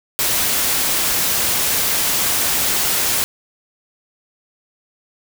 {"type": "noise", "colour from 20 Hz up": "white", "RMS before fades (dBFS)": -18, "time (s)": [0.19, 3.24], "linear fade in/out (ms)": 0, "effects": []}